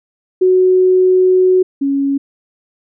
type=tone pair in turn; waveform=sine; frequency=370 / 277.2 Hz; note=F#4 / C#4; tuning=0 / 0 cents; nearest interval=perfect fourth; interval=500 cents; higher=first; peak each=-7 / -12 dBFS; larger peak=first; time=0.41-1.63 / 1.81-2.18 s; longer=first; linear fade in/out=10 ms; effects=none